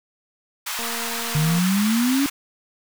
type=high-pass noise; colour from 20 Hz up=pink; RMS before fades=-28 dBFS; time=0.66-2.3 s; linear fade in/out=10 ms; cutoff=960 Hz; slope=24 dB/octave
type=click train; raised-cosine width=1 ms; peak=-23 dBFS; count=186; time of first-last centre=0.79-1.587 s; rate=232 Hz
type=exponential sweep; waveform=sine; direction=up; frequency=147.5 to 286.4 Hz; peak=-17 dBFS; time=1.35-2.26 s; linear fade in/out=0 ms
effects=none